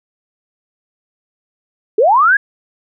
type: linear sweep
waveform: sine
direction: up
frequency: 390 to 1693 Hz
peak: -7 dBFS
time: 1.98-2.37 s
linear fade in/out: 5 ms
effects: none